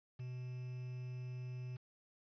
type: tone with quantisation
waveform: triangle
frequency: 125.6 Hz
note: B2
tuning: 30 cents sharp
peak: -40 dBFS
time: 0.19-1.77 s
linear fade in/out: 10 ms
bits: 10
effects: resampled to 11025 Hz